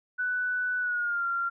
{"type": "tone with pitch glide", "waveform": "sine", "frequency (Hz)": [1490, 1382.2], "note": ["F#6", "F6"], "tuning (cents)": [12, -18], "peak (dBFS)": -26, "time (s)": [0.18, 1.5], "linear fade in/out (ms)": 20, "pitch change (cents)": -130, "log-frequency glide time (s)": [0.79, 1.25], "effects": []}